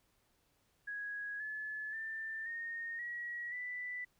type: tone with pitch steps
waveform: sine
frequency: 1661.2 / 1720.8 / 1782.5 / 1846.4 / 1912.6 / 1981.2 Hz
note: G#6 / A6 / A6 / A#6 / A#6 / B6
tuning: 0 / -39 / +22 / -17 / +44 / +5 cents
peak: -39 dBFS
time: 0.87-4.05 s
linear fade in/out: 10 ms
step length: 530 ms
effects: pink hiss -75 dBFS RMS until 4.19 s